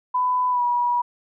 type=tone with pitch glide; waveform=sine; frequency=1000 to 968.2 Hz; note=B5 to B5; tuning=+21 to -35 cents; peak=-18 dBFS; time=0.14-1.02 s; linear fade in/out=10 ms; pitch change=-56 cents; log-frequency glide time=0.5-0.63 s; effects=none